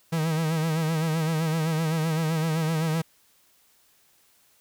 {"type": "tone with vibrato", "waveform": "45% pulse", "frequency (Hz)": 160, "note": "D#3", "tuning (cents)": 49, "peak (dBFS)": -23, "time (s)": [0.12, 3.02], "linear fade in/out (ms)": 10, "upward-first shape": "sine", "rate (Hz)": 7.8, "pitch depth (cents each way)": 63, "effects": ["white hiss -62 dBFS RMS until 4.6 s"]}